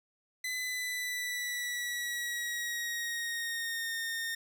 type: tone with pitch glide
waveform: sawtooth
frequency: 2011 to 1833.5 Hz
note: B6 to A#6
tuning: +31 to -29 cents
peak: -30 dBFS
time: 0.44-4.35 s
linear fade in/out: 5 ms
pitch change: -160 cents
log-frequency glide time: 0.57-3.94 s
effects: none